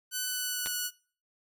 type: tone with pitch glide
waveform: 5% pulse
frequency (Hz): 1500 to 1471.7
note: F#6 to F#6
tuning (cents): +23 to -10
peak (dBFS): -20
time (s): 0.11-0.91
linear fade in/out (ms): 50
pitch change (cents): -33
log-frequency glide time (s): 0.22-0.76
type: clicks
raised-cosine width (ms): 0.2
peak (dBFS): -18 / -22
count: 2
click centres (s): 0.66 / 0.671
effects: noise-tail reverb RT60 0.4 s tail -20 dB re dry